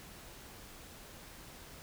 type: silence
effects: pink hiss -52 dBFS RMS until 1.82 s